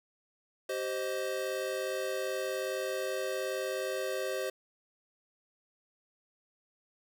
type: chord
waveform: square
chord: C minor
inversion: second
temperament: equal with one note detuned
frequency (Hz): 385.9 / 523.3 / 622.3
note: G4 / C5 / Eb5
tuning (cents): -27 / 0 / 0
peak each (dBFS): -38 / -36 / -39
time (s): 0.69-4.5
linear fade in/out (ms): 5
effects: none